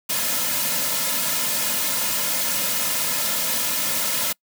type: noise with comb filter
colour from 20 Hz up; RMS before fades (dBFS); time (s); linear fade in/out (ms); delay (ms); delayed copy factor
white; -23; 0.09-4.33; 10; 2.6; -0.8
effects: noise-tail reverb RT60 0.1 s tail -26 dB re dry + high-pass 150 Hz 12 dB/octave